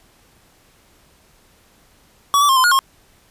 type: tone with pitch steps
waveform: square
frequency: 1134 / 1159 / 1067 / 1031 / 1438 / 1075 Hz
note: C#6 / D6 / C6 / C6 / F#6 / C6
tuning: +39 / -23 / +34 / -26 / -50 / +47 cents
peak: -12 dBFS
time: 2.34-2.79 s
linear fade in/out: 0 ms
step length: 75 ms
effects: pink hiss -54 dBFS RMS until 3.3 s + resampled to 32000 Hz